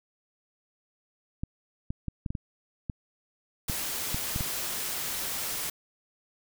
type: clicks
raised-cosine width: 5 ms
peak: -19 dBFS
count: 11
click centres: 1.435 / 1.905 / 2.083 / 2.262 / 2.305 / 2.352 / 2.898 / 3.698 / 4.145 / 4.361 / 4.408 s
type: noise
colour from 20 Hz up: white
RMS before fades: -33 dBFS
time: 3.68-5.7 s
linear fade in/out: 5 ms
effects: none